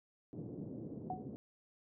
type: band-pass noise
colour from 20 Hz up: pink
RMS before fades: -46 dBFS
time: 0.33-1.36 s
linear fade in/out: 0 ms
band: 120 to 420 Hz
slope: 24 dB/octave
type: tone with exponential decay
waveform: sine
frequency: 740 Hz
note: F#5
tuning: in tune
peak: -34 dBFS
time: 1.1-1.28 s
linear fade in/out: 2 ms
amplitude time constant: 39 ms
effects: none